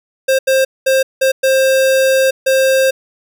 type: tone bursts at uneven times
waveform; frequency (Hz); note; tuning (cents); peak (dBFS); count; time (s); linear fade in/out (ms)
square; 530; C5; +22; -10; 6; 0.28-0.39 / 0.47-0.65 / 0.86-1.03 / 1.21-1.32 / 1.43-2.31 / 2.46-2.91; 10
effects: none